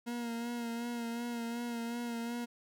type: tone with vibrato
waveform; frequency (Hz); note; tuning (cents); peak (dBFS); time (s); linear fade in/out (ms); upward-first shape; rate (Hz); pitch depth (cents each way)
40% pulse; 235.5; A#3; +18; -35; 0.06-2.46; 20; sine; 2.7; 31
effects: none